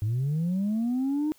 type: linear sweep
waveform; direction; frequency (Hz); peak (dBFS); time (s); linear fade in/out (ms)
sine; up; 101 to 311.1; -22; 0.02-1.32; 0
effects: tanh soft clip ceiling -22 dBFS + white hiss -60 dBFS RMS until 1.38 s